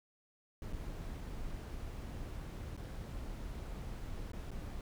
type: noise with dropouts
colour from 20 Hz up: brown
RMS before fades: -43 dBFS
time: 0.62-4.81 s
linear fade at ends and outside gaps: 1 ms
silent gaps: 0.727-0.732 / 2.767-2.775 / 4.318-4.333 / 4.507-4.515 s
effects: none